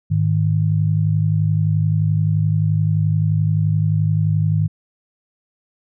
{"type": "tone pair together", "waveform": "sine", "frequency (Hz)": [103.83, 155.39], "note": ["G#2", "D#3"], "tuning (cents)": [0, -2], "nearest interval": "perfect fifth", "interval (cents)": 698, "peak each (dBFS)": -17, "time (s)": [0.1, 4.68], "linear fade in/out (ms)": 20, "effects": []}